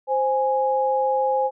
sine tone pair together, 523.3 / 830.2 Hz, C5 / G#5, 0 / -1 cents, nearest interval minor sixth, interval 799 cents, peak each -21 dBFS, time 0.07-1.51 s, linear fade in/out 50 ms, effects none

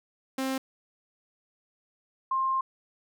sawtooth / sine tone pair in turn, 264.8 / 1058.6 Hz, C4 / C6, +21 / +20 cents, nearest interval 2 octaves, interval 2399 cents, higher second, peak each -24 dBFS, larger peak neither, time 0.38-0.58 / 2.31-2.61 s, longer second, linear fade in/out 5 ms, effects none

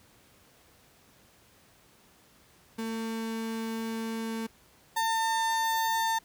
35% pulse tone pair in turn, 225.1 / 900.4 Hz, A3 / A5, +40 / +40 cents, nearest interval 2 octaves, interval 2400 cents, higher second, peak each -30 / -24 dBFS, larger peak second, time 2.78-4.47 / 4.96-6.19 s, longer first, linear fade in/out 10 ms, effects pink hiss -60 dBFS RMS until 6.24 s + high-pass 60 Hz 12 dB/octave

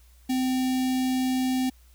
square tone with notch filter, 257.6 Hz, C4, 27 cents flat, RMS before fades -25 dBFS, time 0.29-1.7 s, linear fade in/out 10 ms, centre 1300 Hz, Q 1, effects added 60 Hz sine -52 dBFS peak until 1.94 s + white hiss -62 dBFS RMS until 1.94 s

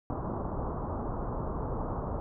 pink low-pass noise, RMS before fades -34 dBFS, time 0.1-2.2 s, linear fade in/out 0 ms, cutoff 1200 Hz, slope 48 dB/octave, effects none

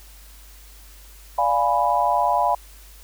sine chord, D diminished seventh, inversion none, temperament equal, 587.3 / 698.5 / 830.6 / 987.8 Hz, D5 / F5 / Ab5 / Cb6, 0 / 0 / 0 / 0 cents, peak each -26 / -22 / -22 / -21 dBFS, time 1.38-2.55 s, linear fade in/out 5 ms, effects added 50 Hz sine -44 dBFS peak until 3.03 s + white hiss -49 dBFS RMS until 3.03 s

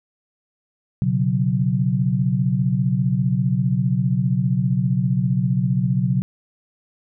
sine chord, B suspended second, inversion none, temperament equal with one note detuned, 123.47 / 138.59 / 183.61 Hz, B2 / C#3 / F#3, 0 / 0 / -13 cents, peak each -21 dBFS, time 1.02-6.22 s, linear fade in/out 0 ms, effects none

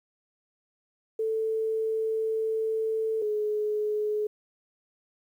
sine tone pair in turn, 442 / 423.1 Hz, A4 / G#4, +8 / +32 cents, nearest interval minor second, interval 76 cents, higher first, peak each -25 dBFS, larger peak neither, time 1.19-3.22 / 3.22-4.27 s, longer first, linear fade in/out 5 ms, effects 10-bit

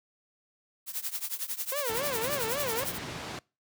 blue noise with tremolo, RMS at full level -31 dBFS, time 0.86-2.99 s, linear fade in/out 50 ms, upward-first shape triangle, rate 11 Hz, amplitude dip 95%
sawtooth tone with vibrato, 510 Hz, C5, 44 cents flat, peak -27 dBFS, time 1.72-2.84 s, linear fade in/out 2 ms, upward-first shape sine, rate 3.7 Hz, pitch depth 250 cents each way
pink low-pass noise, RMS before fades -38 dBFS, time 1.89-3.39 s, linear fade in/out 2 ms, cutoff 5600 Hz, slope 12 dB/octave
effects noise-tail reverb RT60 0.3 s tail -25 dB re dry + high-pass 100 Hz 12 dB/octave

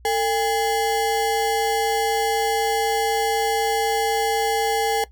square ring-modulated tone, 628 Hz, D#5, 16 cents sharp, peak -16 dBFS, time 0.05-5.04 s, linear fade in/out 2 ms, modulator 180 Hz, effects noise-tail reverb RT60 0.1 s tail -18 dB re dry + added 60 Hz sine -45 dBFS peak until 5.11 s

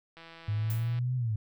click train, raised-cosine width 0.3 ms, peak -33 dBFS, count 136, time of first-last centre 0.17-0.988 s, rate 165 Hz
sine exponential two-way sweep, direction up then down, 103.83 to 128.2 to 103.83 Hz, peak -27 dBFS, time 0.48-1.36 s, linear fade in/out 5 ms, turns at 1.16 s
violet noise with exponential decay, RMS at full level -39 dBFS, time 0.7-0.96 s, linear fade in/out 2 ms, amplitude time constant 56 ms
effects none

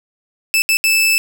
sawtooth tone bursts at uneven times, 2630 Hz, E7, 5 cents flat, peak -8 dBFS, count 3, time 0.54-0.62 / 0.69-0.77 / 0.84-1.18 s, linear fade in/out 0 ms, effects none

